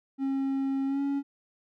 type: tone with pitch glide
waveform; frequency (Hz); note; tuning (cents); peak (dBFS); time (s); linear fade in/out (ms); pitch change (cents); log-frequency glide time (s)
triangle; 270.8 to 279.5; C#4 to C#4; -40 to +14; -24; 0.18-1.23; 50; +54; 0.86-1.01
effects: none